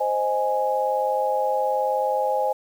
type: chord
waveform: sine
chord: Ab major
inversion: first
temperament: equal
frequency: 523.3 / 622.3 / 830.6 Hz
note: C5 / Eb5 / Ab5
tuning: 0 / 0 / 0 cents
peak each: -24 / -27 / -23 dBFS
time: 0-2.53 s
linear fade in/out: 10 ms
effects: 8-bit